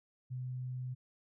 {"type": "tone", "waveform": "sine", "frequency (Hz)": 126.9, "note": "B2", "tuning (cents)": 47, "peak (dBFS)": -37, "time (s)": [0.3, 0.95], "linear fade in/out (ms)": 20, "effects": []}